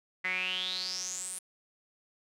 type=tone with band-pass filter sweep; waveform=sawtooth; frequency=184.4 Hz; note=F#3; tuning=6 cents flat; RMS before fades=-35 dBFS; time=0.24-1.39 s; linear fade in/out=10 ms; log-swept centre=2000 to 9700 Hz; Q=9.5; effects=none